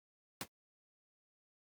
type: noise with exponential decay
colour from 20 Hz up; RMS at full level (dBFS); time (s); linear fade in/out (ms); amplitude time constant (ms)
pink; -35; 0.41-0.48; 1; 15
effects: high-pass 100 Hz 12 dB/octave + Opus 48 kbps